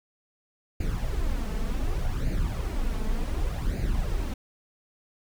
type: noise with flanger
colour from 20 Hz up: brown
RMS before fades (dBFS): -27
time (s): 0.8-4.34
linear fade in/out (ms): 5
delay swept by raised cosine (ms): 0.44 to 4.64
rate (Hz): 0.67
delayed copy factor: +0.65
effects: none